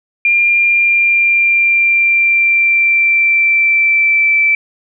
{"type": "tone with pitch glide", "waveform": "sine", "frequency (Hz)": [2396, 2326], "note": ["D7", "D7"], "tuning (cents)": [34, -17], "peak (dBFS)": -8, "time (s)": [0.25, 4.55], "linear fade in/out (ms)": 2, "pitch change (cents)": -51, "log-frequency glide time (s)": [0.62, 4.38], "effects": []}